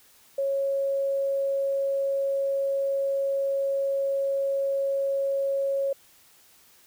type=tone; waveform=sine; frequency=550 Hz; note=C#5; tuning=14 cents flat; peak=-23 dBFS; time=0.38-5.93 s; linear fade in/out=5 ms; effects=white hiss -57 dBFS RMS until 6.86 s

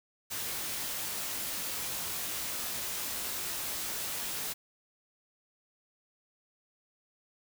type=noise with comb filter; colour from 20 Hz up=white; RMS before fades=-36 dBFS; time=0.3-4.54 s; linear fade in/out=20 ms; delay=19 ms; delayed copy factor=+0.6; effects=none

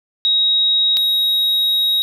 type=tone pair in turn; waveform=sine / triangle; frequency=3795 / 3795 Hz; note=A#7 / A#7; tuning=+30 / +30 cents; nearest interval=unison; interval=0 cents; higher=neither; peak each=-12 dBFS; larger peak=neither; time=0.25-0.97 / 0.97-2.02 s; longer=second; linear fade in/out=0 ms; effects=none

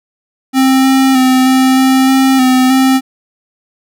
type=tone with pitch steps; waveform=square; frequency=264 / 265.9 / 258.2 / 261.1 / 263 / 265.6 / 256.7 / 263.4 Hz; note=C4 / C4 / C4 / C4 / C4 / C4 / C4 / C4; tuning=+16 / +28 / -23 / -3 / +9 / +26 / -33 / +12 cents; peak=-7 dBFS; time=0.53-3.01 s; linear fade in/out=50 ms; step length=310 ms; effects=none

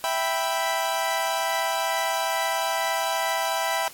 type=chord; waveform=sawtooth; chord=E minor; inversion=none; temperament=equal; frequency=659.3 / 784 / 987.8 Hz; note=E5 / G5 / B5; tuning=0 / 0 / 0 cents; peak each=-24 dBFS; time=0.04-3.88 s; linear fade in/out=0 ms; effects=white hiss -46 dBFS RMS until 3.93 s + AAC 64 kbps

